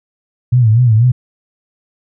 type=tone with vibrato; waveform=sine; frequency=116.54 Hz; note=A#2; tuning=in tune; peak=-6 dBFS; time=0.52-1.12 s; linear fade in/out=10 ms; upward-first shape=sine; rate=4.1 Hz; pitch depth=140 cents each way; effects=none